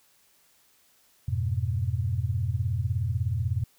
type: chord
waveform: sine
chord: F diminished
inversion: none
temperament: equal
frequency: 87.31 / 103.83 / 123.47 Hz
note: F2 / Ab2 / Cb3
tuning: 0 / 0 / 0 cents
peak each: -29 dBFS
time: 1.28-3.64 s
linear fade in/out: 5 ms
effects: white hiss -63 dBFS RMS until 3.78 s